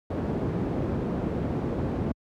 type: low-pass noise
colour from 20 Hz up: white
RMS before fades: -28 dBFS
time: 0.1-2.12 s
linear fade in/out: 5 ms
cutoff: 320 Hz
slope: 12 dB/octave
effects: high-pass 60 Hz 12 dB/octave